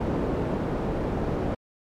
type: low-pass noise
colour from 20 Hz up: white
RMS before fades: -27 dBFS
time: 0-1.55 s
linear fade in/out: 10 ms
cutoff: 440 Hz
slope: 12 dB/octave
effects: MP3 96 kbps